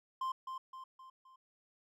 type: tone with echo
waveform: triangle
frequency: 1046.5 Hz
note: C6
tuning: in tune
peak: -32 dBFS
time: 0.21-0.32 s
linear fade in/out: 5 ms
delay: 260 ms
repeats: 4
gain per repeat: -6 dB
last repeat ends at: 1.36 s
effects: none

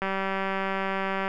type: click train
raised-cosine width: 0.5 ms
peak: -14 dBFS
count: 244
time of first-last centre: 0.02-1.279 s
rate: 193 Hz
effects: none

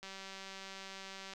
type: click train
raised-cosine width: 0.2 ms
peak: -30 dBFS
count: 253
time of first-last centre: 0.03-1.336 s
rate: 193 Hz
effects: none

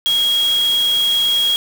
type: tone in noise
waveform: sine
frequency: 3290 Hz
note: G#7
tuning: 17 cents flat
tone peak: -13 dBFS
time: 0.06-1.56 s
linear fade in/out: 0 ms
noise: white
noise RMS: -28 dBFS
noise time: 0.06-1.56 s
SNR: +12 dB
effects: none

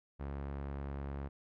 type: tone with low-pass filter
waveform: sawtooth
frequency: 69.7 Hz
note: C#2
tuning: 10 cents sharp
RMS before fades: -41 dBFS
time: 0.19-1.29 s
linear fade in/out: 20 ms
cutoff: 1500 Hz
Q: 0.78
effects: none

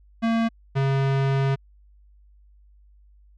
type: tone pair in turn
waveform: square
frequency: 227.9 / 136.22 Hz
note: A#3 / C#3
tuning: -39 / -30 cents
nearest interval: major sixth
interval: 891 cents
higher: first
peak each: -20 dBFS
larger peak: neither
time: 0.22-0.49 / 0.75-1.56 s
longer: second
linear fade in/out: 20 ms
effects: added 50 Hz sine -51 dBFS peak until 3.37 s + low-pass 3000 Hz 12 dB/octave

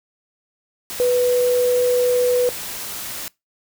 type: tone in noise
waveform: sine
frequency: 493.9 Hz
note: B4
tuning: in tune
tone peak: -14 dBFS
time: 1-2.49 s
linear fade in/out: 0 ms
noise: white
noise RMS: -30 dBFS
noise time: 0.9-3.28 s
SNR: +13 dB
effects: noise-tail reverb RT60 0.2 s tail -23 dB re dry

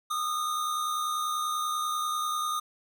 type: tone pair together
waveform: square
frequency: 1225 / 1295.2 Hz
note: D#6 / E6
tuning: -27 / -31 cents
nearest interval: minor second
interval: 96 cents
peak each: -29 / -39 dBFS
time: 0.1-2.6 s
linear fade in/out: 10 ms
effects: none

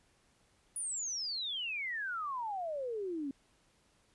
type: exponential sweep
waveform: sine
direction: down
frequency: 9956 to 265.9 Hz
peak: -35 dBFS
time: 0.76-3.31 s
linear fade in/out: 2 ms
effects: pink hiss -70 dBFS RMS until 4.14 s + resampled to 24000 Hz

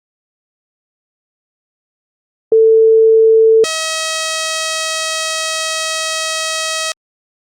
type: tone pair in turn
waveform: sine / 5% pulse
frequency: 445.3 / 639.1 Hz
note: A4 / D#5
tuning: +21 / +46 cents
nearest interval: tritone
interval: 625 cents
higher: second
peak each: -5 dBFS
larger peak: neither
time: 2.52-3.64 / 3.64-6.92 s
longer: second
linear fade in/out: 2 ms
effects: low-pass 12000 Hz 12 dB/octave + Opus 32 kbps

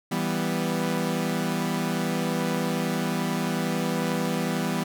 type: chord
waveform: sawtooth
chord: E minor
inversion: none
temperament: equal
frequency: 164.81 / 196 / 246.9 Hz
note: E3 / G3 / B3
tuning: 0 / 0 / 0 cents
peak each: -25 dBFS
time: 0.11-4.84 s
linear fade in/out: 10 ms
effects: none

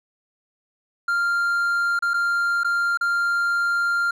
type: tone with dropouts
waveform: triangle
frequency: 1394 Hz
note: F6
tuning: 4 cents flat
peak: -17 dBFS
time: 1.08-4.11 s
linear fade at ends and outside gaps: 5 ms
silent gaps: 1.991-2.023 / 2.136-2.14 / 2.635-2.645 / 2.974-3.01 s
effects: none

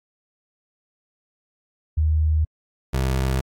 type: tone pair in turn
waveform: sine / 25% pulse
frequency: 77.78 / 65.51 Hz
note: D#2 / C2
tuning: 0 / +3 cents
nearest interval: minor third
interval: 297 cents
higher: first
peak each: -16 dBFS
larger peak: neither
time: 1.97-2.45 / 2.93-3.41 s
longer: neither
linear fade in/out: 10 ms
effects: AAC 48 kbps

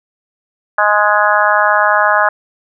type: harmonic tone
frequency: 208.6 Hz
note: G#3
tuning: 8 cents sharp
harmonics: 3 / 4 / 5 / 6 / 7 / 8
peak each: -16 / -16 / -16 / -16 / -16 / -16 dBFS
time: 0.78-2.29 s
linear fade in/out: 5 ms
effects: none

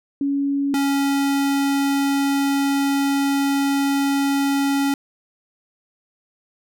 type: tone pair in turn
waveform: sine / square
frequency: 280 / 278.2 Hz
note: C#4 / C#4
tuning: +18 / +6 cents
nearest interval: unison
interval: 12 cents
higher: first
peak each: -18 dBFS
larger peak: neither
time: 0.21-0.74 / 0.74-4.94 s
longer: second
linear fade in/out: 2 ms
effects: none

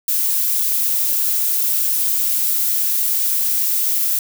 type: noise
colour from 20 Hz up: violet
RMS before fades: -18 dBFS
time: 0.08-4.19 s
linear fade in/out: 2 ms
effects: none

